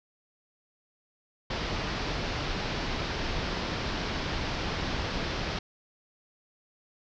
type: low-pass noise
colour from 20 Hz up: pink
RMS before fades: -32 dBFS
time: 1.5-5.59 s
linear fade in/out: 5 ms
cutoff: 5400 Hz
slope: 48 dB/octave
effects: none